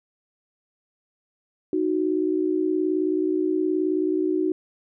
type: tone pair together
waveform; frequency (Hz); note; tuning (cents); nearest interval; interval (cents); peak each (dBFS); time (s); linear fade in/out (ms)
sine; 311.1 / 370; D#4 / F#4; 0 / 0; minor third; 300; -23; 1.73-4.52; 2
effects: none